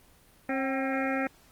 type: harmonic tone with a mistuned harmonic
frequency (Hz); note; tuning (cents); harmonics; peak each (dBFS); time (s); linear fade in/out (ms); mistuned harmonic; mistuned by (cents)
268.5; C4; +45; 1 / 2 / 3 / 5 / 6 / 7 / 8 / 9; -30 / -33 / -35 / -37 / -38 / -38 / -39 / -40; 0.49-1.27; 2; 3; -59
effects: pink hiss -59 dBFS RMS until 1.51 s + Opus 24 kbps

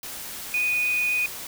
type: tone in noise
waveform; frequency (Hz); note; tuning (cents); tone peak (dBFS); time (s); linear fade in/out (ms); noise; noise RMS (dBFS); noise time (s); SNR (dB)
sine; 2476; D#7; -9; -21; 0.54-1.26; 2; white; -36; 0.03-1.47; +12
effects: none

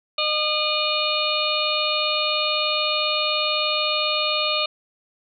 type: harmonic tone with a mistuned harmonic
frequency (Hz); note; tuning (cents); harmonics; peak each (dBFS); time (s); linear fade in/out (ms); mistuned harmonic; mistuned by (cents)
609; D#5; -37; 1 / 2 / 4 / 5 / 6 / 7; -27 / -27 / -27 / -27 / -27 / -27; 0.18-4.66; 5; 5; -72
effects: none

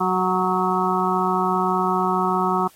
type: harmonic tone with a mistuned harmonic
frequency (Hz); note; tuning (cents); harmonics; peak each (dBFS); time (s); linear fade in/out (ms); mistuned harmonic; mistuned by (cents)
185; F#3; 0; 1 / 2 / 4 / 5 / 6 / 7; -25 / -25 / -25 / -25 / -25 / -25; 0-2.68; 10; 7; -15
effects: white hiss -53 dBFS RMS until 2.75 s + AAC 48 kbps

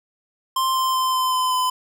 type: tone with pitch steps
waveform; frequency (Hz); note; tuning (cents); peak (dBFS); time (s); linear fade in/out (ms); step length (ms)
square; 1050 / 1042.7 / 1035.5 / 1028.4 / 1021.3 / 1014.2; C6 / C6 / C6 / C6 / C6 / B5; +6 / -6 / -18 / -30 / -42 / +46; -19; 0.56-1.7; 5; 190
effects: none

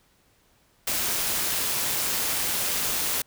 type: noise with amplitude modulation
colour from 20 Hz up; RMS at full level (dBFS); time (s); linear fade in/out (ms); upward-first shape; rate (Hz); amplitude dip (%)
white; -25; 0.87-3.22; 5; sine; 177; 30
effects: pink hiss -63 dBFS RMS until 3.26 s

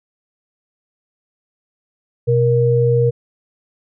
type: tone pair together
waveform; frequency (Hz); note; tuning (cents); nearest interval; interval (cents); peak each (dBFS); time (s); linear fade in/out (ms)
sine; 125 / 470.8; B2 / A#4; +21 / +17; octave + major seventh; 2296; -14; 2.27-3.11; 20
effects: none

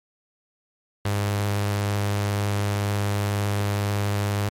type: tone with notch filter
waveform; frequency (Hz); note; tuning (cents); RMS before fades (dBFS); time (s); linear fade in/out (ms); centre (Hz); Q
sawtooth; 102; G#2; -31; -24; 1.05-4.49; 5; 250; 1.8
effects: MP3 64 kbps

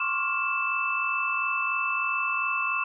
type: tone cluster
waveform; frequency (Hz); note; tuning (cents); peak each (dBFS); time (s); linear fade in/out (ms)
sine; 1056 / 1099 / 1163 / 1401 / 2641; C6 / C#6 / D6 / F6 / E7; +16 / -15 / -17 / +5 / +3; -33 / -33 / -33 / -34 / -27; 0-2.84; 5
effects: none

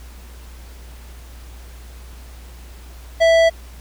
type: tone with tanh clipping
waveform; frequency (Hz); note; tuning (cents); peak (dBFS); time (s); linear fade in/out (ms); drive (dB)
sine; 659.3; E5; 0; -12; 3.2-3.5; 20; 15
effects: added 60 Hz sine -36 dBFS peak until 3.8 s + pink hiss -46 dBFS RMS until 3.8 s

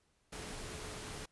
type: tone in noise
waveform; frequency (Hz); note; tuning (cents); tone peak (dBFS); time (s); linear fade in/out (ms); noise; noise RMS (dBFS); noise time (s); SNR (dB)
sine; 429.5; A4; -42; -54; 0.32-1.26; 10; pink; -45; 0.32-1.26; -12
effects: pink hiss -75 dBFS RMS until 1.31 s + resampled to 24000 Hz

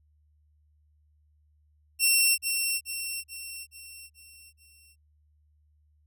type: tone with echo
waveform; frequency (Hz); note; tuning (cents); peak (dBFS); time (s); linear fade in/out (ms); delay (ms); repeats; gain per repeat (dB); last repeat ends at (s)
10% pulse; 2715; F7; -50; -11; 1.99-2.38; 50; 430; 6; -6; 4.96
effects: added 75 Hz sine -62 dBFS peak until 6.06 s

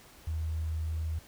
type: tone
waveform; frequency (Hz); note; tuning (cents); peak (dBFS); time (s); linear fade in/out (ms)
sine; 79.7; D#2; +42; -30; 0.27-1.19; 5
effects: pink hiss -55 dBFS RMS until 1.27 s

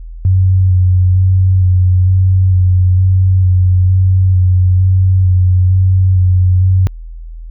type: tone with vibrato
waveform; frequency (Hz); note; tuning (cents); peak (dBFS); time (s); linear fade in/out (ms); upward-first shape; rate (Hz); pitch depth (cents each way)
sine; 92.5; F#2; 0; -6; 0.25-6.87; 0; square; 1.1; 19
effects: added 41 Hz sine -25 dBFS peak until 7.5 s

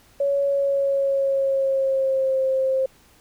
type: tone with pitch glide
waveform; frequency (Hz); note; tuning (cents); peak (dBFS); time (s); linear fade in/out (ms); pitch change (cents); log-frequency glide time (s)
sine; 560 to 528.6; C#5 to C5; +18 to +18; -18; 0.2-2.86; 5; -100; 0.44-2.4
effects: pink hiss -55 dBFS RMS until 3.2 s

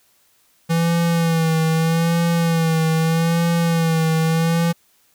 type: tone with vibrato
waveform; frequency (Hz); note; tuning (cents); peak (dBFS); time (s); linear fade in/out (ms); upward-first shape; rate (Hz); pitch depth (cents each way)
square; 164.81; E3; 0; -16; 0.69-4.73; 20; sine; 0.8; 45
effects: white hiss -59 dBFS RMS until 5.14 s

